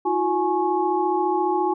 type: tone cluster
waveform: sine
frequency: 328 / 362.5 / 841 / 1097 Hz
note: E4 / F#4 / G#5 / C#6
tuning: -9 / -35 / +22 / -18 cents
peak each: -27 / -23 / -22 / -30 dBFS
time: 0.05-1.74 s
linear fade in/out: 10 ms
effects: none